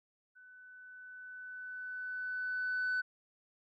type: tone with level ramp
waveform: sine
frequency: 1500 Hz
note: F#6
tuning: 23 cents sharp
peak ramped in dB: -55 to -28 dBFS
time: 0.35-3.02 s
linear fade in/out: 20 ms
effects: tanh soft clip ceiling -29 dBFS